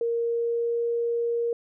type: tone with pitch glide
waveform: sine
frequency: 466.2 to 469.2 Hz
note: A#4 to A#4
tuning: 0 to +11 cents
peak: -23 dBFS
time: 0.01-1.53 s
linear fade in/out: 2 ms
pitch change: +11 cents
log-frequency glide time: 0.11-0.83 s
effects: none